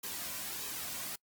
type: noise with flanger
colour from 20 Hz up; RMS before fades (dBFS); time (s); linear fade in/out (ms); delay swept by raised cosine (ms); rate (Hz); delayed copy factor
white; -40; 0.03-1.16; 10; 1.4 to 2.4; 1.6; -0.5
effects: noise-tail reverb RT60 0.1 s tail -25 dB re dry + Opus 48 kbps